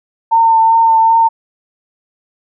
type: tone with vibrato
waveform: sine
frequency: 904 Hz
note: A5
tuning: 47 cents sharp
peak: -6 dBFS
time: 0.31-1.29 s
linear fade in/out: 20 ms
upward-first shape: triangle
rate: 2.6 Hz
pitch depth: 20 cents each way
effects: none